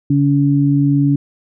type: tone pair together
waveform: sine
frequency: 141.6 / 283.2 Hz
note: C#3 / C#4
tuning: +37 / +37 cents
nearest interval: octave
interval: 1200 cents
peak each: -13 dBFS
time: 0.1-1.16 s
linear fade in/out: 5 ms
effects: none